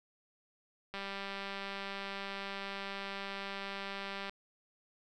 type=click train; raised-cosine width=0.3 ms; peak=-25 dBFS; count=662; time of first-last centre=0.94-4.295 s; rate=197 Hz; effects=none